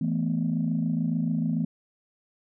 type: chord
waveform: sine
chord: E suspended fourth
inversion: none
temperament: equal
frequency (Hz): 164.81 / 220 / 246.9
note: E3 / A3 / B3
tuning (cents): 0 / 0 / 0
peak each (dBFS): -26 / -28 / -28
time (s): 0.01-1.65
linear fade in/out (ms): 5
effects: tanh soft clip ceiling -16 dBFS